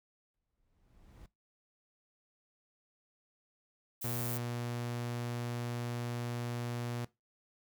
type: noise with exponential growth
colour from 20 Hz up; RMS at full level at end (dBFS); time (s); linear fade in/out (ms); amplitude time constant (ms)
brown; -50; 0.34-1.26; 2; 200
type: noise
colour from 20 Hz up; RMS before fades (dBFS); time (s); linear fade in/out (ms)
violet; -40; 4.01-4.38; 10
type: tone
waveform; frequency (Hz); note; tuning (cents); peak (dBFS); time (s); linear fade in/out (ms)
sawtooth; 120; B2; -49; -32; 4.04-7.05; 5
effects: noise-tail reverb RT60 0.2 s tail -19 dB re dry